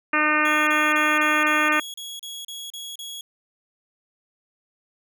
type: harmonic tone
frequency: 303.9 Hz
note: D#4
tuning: 41 cents flat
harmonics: 1 / 2 / 3 / 4 / 5 / 6 / 7 / 8 / 9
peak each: -27 / -30 / -31 / -23 / -25 / -24 / -29 / -26 / -30 dBFS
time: 0.13-1.8 s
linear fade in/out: 5 ms
type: tone bursts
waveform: sawtooth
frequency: 3335 Hz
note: G#7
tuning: 7 cents sharp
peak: -30 dBFS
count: 11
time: 0.45-3.21 s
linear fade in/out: 2 ms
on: 220 ms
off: 34 ms
effects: none